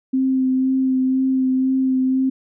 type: tone with vibrato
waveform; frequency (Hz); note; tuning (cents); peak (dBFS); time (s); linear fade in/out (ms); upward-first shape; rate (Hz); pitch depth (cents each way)
sine; 261.4; C4; -1; -15; 0.13-2.3; 10; sine; 2; 15
effects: none